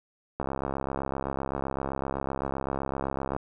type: click train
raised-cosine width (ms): 1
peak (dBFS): -16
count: 202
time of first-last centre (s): 0.4-3.365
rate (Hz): 67.8
effects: none